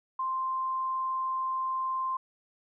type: tone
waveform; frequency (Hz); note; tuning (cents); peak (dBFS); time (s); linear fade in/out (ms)
sine; 1046.5; C6; 0; -28; 0.19-2.17; 5
effects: none